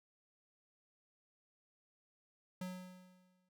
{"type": "tone with exponential decay", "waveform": "square", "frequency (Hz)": 183.2, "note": "F#3", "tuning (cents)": -17, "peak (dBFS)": -40, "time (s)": [2.61, 3.49], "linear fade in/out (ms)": 5, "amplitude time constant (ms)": 190, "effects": []}